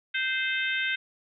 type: harmonic tone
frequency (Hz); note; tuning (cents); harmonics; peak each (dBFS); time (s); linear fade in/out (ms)
520; C5; -11; 3 / 4 / 5 / 6 / 7; -29 / -31 / -33 / -35 / -36; 0.14-0.96; 10
effects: none